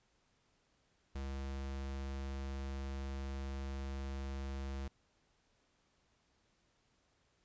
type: tone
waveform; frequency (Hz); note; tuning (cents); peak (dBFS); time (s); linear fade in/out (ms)
square; 67.9; C#2; -35; -40; 1.15-4.88; 5
effects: pink hiss -75 dBFS RMS until 7.44 s + resampled to 16000 Hz